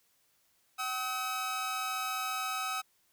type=tone pair together; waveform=sawtooth; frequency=760.5 / 1279 Hz; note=F#5 / D#6; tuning=+47 / +47 cents; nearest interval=major sixth; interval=900 cents; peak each=-35 / -30 dBFS; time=0.78-2.82 s; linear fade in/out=20 ms; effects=white hiss -71 dBFS RMS until 3.12 s